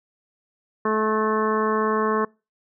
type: harmonic tone with a mistuned harmonic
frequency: 216.7 Hz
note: A3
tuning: 26 cents flat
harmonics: 1 / 2 / 3 / 4 / 5 / 6 / 7 / 8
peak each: -26 / -23 / -33 / -34 / -24 / -33 / -35 / -34 dBFS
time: 0.85-2.25 s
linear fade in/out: 5 ms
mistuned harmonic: 8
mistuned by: +23 cents
effects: noise-tail reverb RT60 0.3 s tail -26 dB re dry